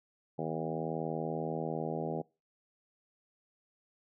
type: harmonic tone with a mistuned harmonic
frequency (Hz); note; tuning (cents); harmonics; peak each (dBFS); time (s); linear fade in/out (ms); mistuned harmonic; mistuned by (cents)
80.2; E2; -47; 2 / 3 / 4 / 5 / 6 / 7 / 8 / 9 / 10; -39 / -42 / -42 / -41 / -41 / -43 / -44 / -44 / -45; 0.38-2.22; 10; 2; -16
effects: noise-tail reverb RT60 0.3 s tail -24 dB re dry